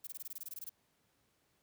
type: noise bursts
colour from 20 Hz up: violet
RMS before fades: -44 dBFS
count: 13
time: 0.04-0.695 s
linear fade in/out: 5 ms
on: 31 ms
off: 21 ms
effects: pink hiss -75 dBFS RMS until 1.62 s + high-pass 80 Hz 12 dB/octave